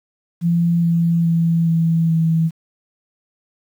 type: tone with pitch steps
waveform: sine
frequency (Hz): 170.2 / 168.34 / 166.5 / 164.69 / 162.89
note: F3 / E3 / E3 / E3 / E3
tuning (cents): -44 / +37 / +18 / -1 / -20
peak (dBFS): -13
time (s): 0.41-2.51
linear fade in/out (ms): 50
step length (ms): 420
effects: 8-bit